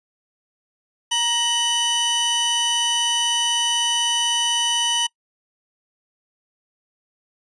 sawtooth tone pair together, 940 / 2984 Hz, A#5 / F#7, +14 / +14 cents, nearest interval octave + minor sixth, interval 2000 cents, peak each -21 / -16 dBFS, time 1.11-5.07 s, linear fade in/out 10 ms, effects noise-tail reverb RT60 0.1 s tail -24 dB re dry + resampled to 22050 Hz

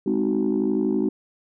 sine chord, Ab dominant seventh, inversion none, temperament just, 207.7 / 259.6 / 311.5 / 373.8 Hz, Ab3 / C4 / Eb4 / Gb4, 0 / -13 / +2 / +18 cents, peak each -24 dBFS, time 0.06-1.09 s, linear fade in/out 5 ms, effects tanh soft clip ceiling -13 dBFS

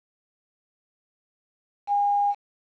sine tone with quantisation, 813 Hz, G#5, 37 cents flat, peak -19 dBFS, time 1.87-2.35 s, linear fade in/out 50 ms, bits 7, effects low-pass 3000 Hz 12 dB/octave

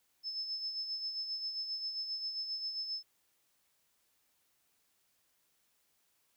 sine tone with tremolo, 5240 Hz, E8, 11 cents flat, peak -34 dBFS, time 0.23-3.03 s, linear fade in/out 50 ms, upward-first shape sine, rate 7.5 Hz, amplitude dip 50%, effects white hiss -75 dBFS RMS until 6.36 s

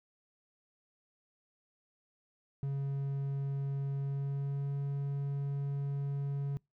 triangle tone with pitch glide, 138.59 to 140.36 Hz, C#3 to C#3, 0 to +22 cents, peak -30 dBFS, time 2.63-6.57 s, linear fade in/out 0 ms, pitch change +22 cents, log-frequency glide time 3.98-4.77 s, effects noise-tail reverb RT60 0.2 s tail -26 dB re dry

